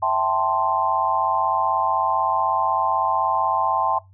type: chord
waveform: sine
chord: A minor seventh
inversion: second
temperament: equal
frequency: 659.3 / 784 / 880 / 1046.5 Hz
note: E5 / G5 / A5 / C6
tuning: 0 / 0 / 0 / 0 cents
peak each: -26 / -24 / -23 / -22 dBFS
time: 0.02-3.99 s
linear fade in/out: 10 ms
effects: noise-tail reverb RT60 0.2 s tail -21 dB re dry + added 95 Hz sine -47 dBFS peak until 4.13 s

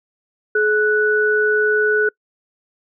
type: tone pair together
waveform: sine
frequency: 425.3 / 1480 Hz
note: G#4 / F#6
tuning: +41 / 0 cents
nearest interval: octave + minor seventh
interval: 2159 cents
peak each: -16 / -16 dBFS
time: 0.55-2.09 s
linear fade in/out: 5 ms
effects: noise-tail reverb RT60 0.1 s tail -26 dB re dry

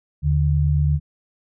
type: tone pair together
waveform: sine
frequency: 77.78 / 146.83 Hz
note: D#2 / D3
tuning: 0 / 0 cents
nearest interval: major seventh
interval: 1100 cents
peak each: -18 dBFS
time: 0.22-1 s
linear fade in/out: 50 ms
effects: none

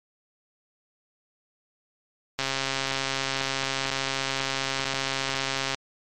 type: click train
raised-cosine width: 0.2 ms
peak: -9 dBFS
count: 454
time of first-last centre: 2.39-5.746 s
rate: 135 Hz
effects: MP3 64 kbps

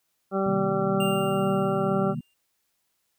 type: harmonic tone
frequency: 194 Hz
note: G3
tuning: 18 cents flat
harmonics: 1 / 2 / 3 / 4 / 6 / 7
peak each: -27 / -27 / -29 / -32 / -36 / -33 dBFS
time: 0.31-2.15 s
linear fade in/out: 50 ms
type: chord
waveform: sine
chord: C minor seventh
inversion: none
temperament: equal with one note detuned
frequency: 128.86 / 155.56 / 196 / 233.1 Hz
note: C3 / Eb3 / G3 / Bb3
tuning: -26 / 0 / 0 / 0 cents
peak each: -35 / -32 / -37 / -34 dBFS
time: 0.46-2.21 s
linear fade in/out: 5 ms
type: tone with exponential decay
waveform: square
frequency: 2794 Hz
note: F7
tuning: in tune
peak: -29 dBFS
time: 1-2.34 s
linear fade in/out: 5 ms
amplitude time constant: 290 ms
effects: white hiss -74 dBFS RMS until 3.18 s

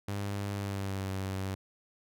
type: tone with pitch glide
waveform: sawtooth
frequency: 100.7 to 95.88 Hz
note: G2 to G2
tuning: +47 to -38 cents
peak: -29 dBFS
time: 0.08-1.55 s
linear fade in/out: 5 ms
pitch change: -85 cents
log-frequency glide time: 0.55-1.07 s
effects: none

